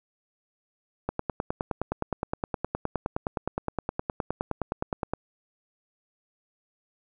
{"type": "click train", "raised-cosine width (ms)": 1, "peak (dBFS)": -13, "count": 40, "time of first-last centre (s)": [1.09, 5.136], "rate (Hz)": 9.64, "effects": []}